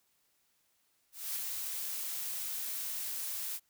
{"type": "noise with ADSR envelope", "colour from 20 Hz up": "blue", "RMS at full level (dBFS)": -35, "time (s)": [1.12, 3.6], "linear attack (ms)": 240, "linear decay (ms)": 6, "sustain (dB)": -3, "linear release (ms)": 49, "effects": ["white hiss -74 dBFS RMS until 3.69 s"]}